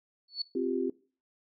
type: tone with exponential growth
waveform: sine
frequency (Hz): 4435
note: C#8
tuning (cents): 0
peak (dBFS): -26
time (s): 0.28-0.42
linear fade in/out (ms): 5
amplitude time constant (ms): 30
type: chord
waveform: sine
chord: C suspended fourth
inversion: none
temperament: equal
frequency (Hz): 261.6 / 349.2 / 392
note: C4 / F4 / G4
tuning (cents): 0 / 0 / 0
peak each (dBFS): -32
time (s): 0.55-0.9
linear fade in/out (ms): 5
effects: noise-tail reverb RT60 0.4 s tail -21 dB re dry